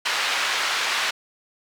pink band-pass noise, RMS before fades -24 dBFS, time 0.05-1.11 s, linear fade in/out 10 ms, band 1200 to 4500 Hz, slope 12 dB/octave, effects none

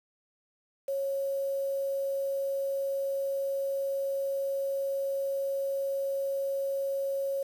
sine tone with quantisation, 549 Hz, C#5, 17 cents flat, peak -28 dBFS, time 0.88-7.43 s, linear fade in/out 5 ms, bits 8, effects none

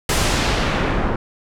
pink noise with low-pass filter sweep, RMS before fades -19 dBFS, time 0.09-1.16 s, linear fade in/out 2 ms, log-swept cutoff 12000 to 1100 Hz, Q 0.77, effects none

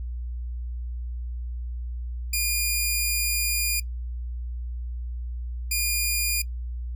10% pulse tone bursts at uneven times, 2424 Hz, D#7, 46 cents flat, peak -14 dBFS, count 2, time 2.33-3.8 / 5.71-6.42 s, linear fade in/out 5 ms, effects noise-tail reverb RT60 0.1 s tail -21 dB re dry + added 60 Hz sine -29 dBFS peak until 6.95 s

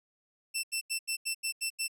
15% pulse tone bursts, 2679 Hz, E7, 27 cents sharp, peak -23 dBFS, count 8, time 0.54-1.881 s, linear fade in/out 20 ms, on 95 ms, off 83 ms, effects none

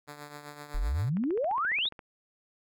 5% pulse tone with tremolo, 146.83 Hz, D3, in tune, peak -29 dBFS, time 0.07-1.1 s, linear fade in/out 20 ms, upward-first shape triangle, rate 7.8 Hz, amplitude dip 65%
sine exponential sweep, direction up, 31.69 to 3951 Hz, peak -26 dBFS, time 0.74-1.89 s, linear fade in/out 10 ms
click train, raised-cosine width 0.5 ms, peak -30 dBFS, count 13, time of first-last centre 1.17-1.992 s, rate 14.6 Hz
effects none

